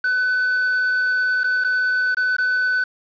triangle tone with dropouts, 1503 Hz, F#6, 27 cents sharp, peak -15 dBFS, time 0.04-2.84 s, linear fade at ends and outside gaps 5 ms, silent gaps 1.435-1.441 / 1.64-1.645 / 2.147-2.169 / 2.367-2.383 s, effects resampled to 11025 Hz + 7-bit

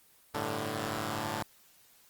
5% pulse chord, G suspended second, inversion none, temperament equal, 98 / 110 / 146.83 Hz, G2 / A2 / D3, 0 / 0 / 0 cents, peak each -29 / -24 / -26 dBFS, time 0.34-1.43 s, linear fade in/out 5 ms, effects white hiss -62 dBFS RMS until 2.09 s + Opus 24 kbps

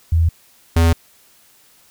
sine / square tone pair in turn, 82.41 / 83.18 Hz, E2 / E2, 0 / +16 cents, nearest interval unison, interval 16 cents, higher second, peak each -11 dBFS, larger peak neither, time 0.12-0.29 / 0.76-0.93 s, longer neither, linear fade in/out 5 ms, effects white hiss -52 dBFS RMS until 1.9 s

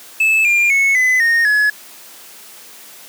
triangle tone with pitch steps, 2615 / 2398 / 2199 / 2016 / 1849.1 / 1695.6 Hz, E7 / D7 / C#7 / B6 / A#6 / G#6, -15 / +36 / -14 / +35 / -15 / +35 cents, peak -9 dBFS, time 0.2-1.7 s, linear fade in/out 5 ms, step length 250 ms, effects white hiss -39 dBFS RMS until 3.08 s + high-pass 200 Hz 12 dB/octave

